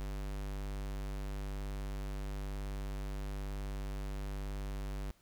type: tone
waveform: square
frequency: 49.48 Hz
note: G1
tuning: 17 cents sharp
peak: -38 dBFS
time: 0-5.11 s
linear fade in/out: 0 ms
effects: pink hiss -69 dBFS RMS until 5.21 s